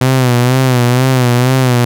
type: tone with vibrato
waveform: sawtooth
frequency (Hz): 126.2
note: B2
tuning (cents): +38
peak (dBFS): -4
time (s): 0.01-1.85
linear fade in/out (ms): 5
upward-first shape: sine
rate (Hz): 2.1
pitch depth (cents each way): 72
effects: none